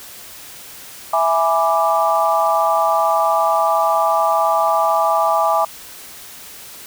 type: chord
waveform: sine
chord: E dominant seventh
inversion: none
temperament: equal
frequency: 659.3 / 830.6 / 987.8 / 1174.7 Hz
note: E5 / G#5 / B5 / D6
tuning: 0 / 0 / 0 / 0 cents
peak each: -18 / -18 / -22 / -18 dBFS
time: 1.13-5.65 s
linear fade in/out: 5 ms
effects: white hiss -37 dBFS RMS until 6.86 s